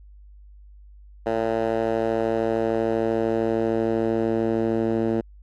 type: tone with band-pass filter sweep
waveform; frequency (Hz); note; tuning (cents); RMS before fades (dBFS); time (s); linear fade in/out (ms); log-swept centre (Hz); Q
10% pulse; 113; A2; +47; -23; 1.26-5.21; 5; 620 to 300; 1.2
effects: added 50 Hz sine -44 dBFS peak until 5.42 s + AAC 64 kbps